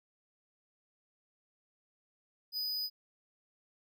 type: tone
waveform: square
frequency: 4978 Hz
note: D#8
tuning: in tune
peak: -34 dBFS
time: 2.52-2.9 s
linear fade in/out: 50 ms
effects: none